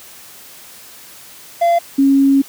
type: tone pair in turn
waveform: triangle / sine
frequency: 685 / 274.4 Hz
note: F5 / C#4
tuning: -34 / -17 cents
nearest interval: octave + major third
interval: 1583 cents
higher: first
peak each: -8 dBFS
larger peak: neither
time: 1.61-1.79 / 1.98-2.42 s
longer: second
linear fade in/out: 10 ms
effects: white hiss -39 dBFS RMS until 2.48 s + high-pass 80 Hz 12 dB/octave